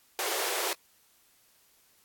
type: high-pass noise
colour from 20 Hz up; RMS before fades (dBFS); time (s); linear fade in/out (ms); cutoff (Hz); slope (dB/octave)
pink; -31; 0.19-0.73; 0; 350; 96
effects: white hiss -64 dBFS RMS until 2.04 s + AAC 64 kbps